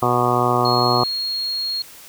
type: harmonic tone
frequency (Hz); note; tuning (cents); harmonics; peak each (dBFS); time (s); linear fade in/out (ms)
122.4; B2; -15; 1 / 2 / 3 / 4 / 5 / 6 / 7 / 8 / 9 / 10; -24 / -26 / -23 / -26 / -27 / -22 / -27 / -26 / -22 / -24; 0.02-1.04; 5
type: tone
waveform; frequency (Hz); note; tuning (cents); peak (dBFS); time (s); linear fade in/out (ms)
sine; 4282; C8; +39; -21; 0.65-1.82; 2
effects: white hiss -42 dBFS RMS until 2.08 s